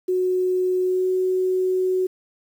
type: tone with pitch glide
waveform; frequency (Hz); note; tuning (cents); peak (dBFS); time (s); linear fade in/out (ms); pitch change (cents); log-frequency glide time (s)
sine; 367.6 to 371.2; F#4 to F#4; -11 to +6; -18; 0.08-2.07; 10; +17; 0.84-1.09
effects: 8-bit